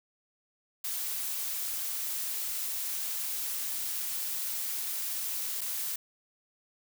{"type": "noise with dropouts", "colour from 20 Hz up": "blue", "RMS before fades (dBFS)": -34, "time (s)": [0.84, 5.96], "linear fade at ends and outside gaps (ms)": 5, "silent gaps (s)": [5.609, 5.613], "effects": []}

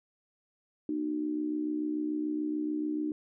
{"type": "tone with amplitude modulation", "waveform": "sine", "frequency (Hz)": 303.1, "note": "D#4", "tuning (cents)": -45, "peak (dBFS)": -26, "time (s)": [0.89, 3.12], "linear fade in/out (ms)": 2, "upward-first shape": "sine", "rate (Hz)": 66.9, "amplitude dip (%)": 70, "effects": []}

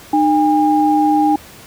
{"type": "tone pair together", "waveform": "sine", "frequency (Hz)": [304.5, 810], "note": ["D#4", "G#5"], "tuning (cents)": [-37, -43], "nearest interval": "octave + perfect fourth", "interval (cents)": 1694, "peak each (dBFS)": -13, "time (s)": [0.13, 1.36], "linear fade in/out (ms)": 5, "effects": ["pink hiss -39 dBFS RMS until 1.66 s", "high-pass 60 Hz 12 dB/octave"]}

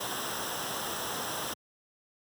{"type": "noise with comb filter", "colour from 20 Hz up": "pink", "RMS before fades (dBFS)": -35, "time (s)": [0, 1.54], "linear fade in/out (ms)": 10, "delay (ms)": 0.44, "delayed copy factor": -0.7, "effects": ["high-pass 100 Hz 12 dB/octave"]}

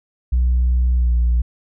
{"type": "tone with pitch glide", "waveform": "sine", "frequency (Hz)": [61.74, 59.46], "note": ["B1", "A#1"], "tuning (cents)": [0, 35], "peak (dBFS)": -11, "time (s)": [0.32, 1.42], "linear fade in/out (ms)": 10, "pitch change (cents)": -65, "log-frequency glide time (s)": [0.95, 1.13], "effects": ["tanh soft clip ceiling -11 dBFS"]}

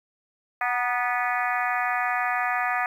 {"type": "harmonic tone with a mistuned harmonic", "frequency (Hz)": 246, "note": "B3", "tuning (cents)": -7, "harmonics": [3, 4, 5, 6, 7, 8, 9, 10], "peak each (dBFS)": [-27, -34, -29, -36, -30, -31, -37, -37], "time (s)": [0.61, 2.86], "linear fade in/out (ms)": 2, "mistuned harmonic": 4, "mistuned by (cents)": -46, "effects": ["9-bit"]}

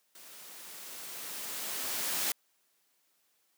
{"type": "noise with level ramp", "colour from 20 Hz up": "white", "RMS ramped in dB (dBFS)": [-52, -31], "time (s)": [0.15, 2.32], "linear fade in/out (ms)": 2, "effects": ["white hiss -73 dBFS RMS until 3.57 s", "high-pass 200 Hz 12 dB/octave"]}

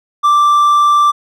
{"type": "tone", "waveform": "triangle", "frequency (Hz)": 1174.7, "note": "D6", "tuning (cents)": 0, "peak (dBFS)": -5, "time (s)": [0.23, 1.12], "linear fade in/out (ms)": 20, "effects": []}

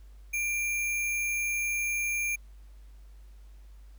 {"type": "tone with sample-and-hold", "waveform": "sine", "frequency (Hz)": 2376, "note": "D7", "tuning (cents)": 20, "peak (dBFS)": -27, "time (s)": [0.33, 2.36], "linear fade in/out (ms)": 10, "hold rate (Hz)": 8820, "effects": ["added 50 Hz sine -47 dBFS peak until 3.98 s", "pink hiss -67 dBFS RMS until 3.98 s"]}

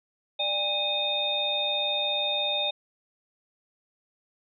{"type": "tone cluster", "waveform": "sine", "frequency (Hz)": [594, 813, 2502, 3657], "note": ["D5", "G#5", "D#7", "A#7"], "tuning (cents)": [20, -37, 9, -34], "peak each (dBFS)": [-32, -35, -35, -26], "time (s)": [0.39, 2.71], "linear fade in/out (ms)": 10, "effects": []}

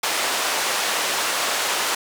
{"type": "band-pass noise", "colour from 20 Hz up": "pink", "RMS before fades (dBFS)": -23, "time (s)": [0.03, 1.95], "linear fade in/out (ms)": 5, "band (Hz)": [650, 10000], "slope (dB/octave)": 12, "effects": []}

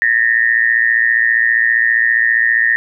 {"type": "tone with amplitude modulation", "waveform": "sine", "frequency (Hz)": 1833, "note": "A#6", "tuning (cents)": -30, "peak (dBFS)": -6, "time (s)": [0.02, 2.76], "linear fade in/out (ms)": 0, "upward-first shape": "sine", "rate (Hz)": 115, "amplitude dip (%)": 90, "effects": []}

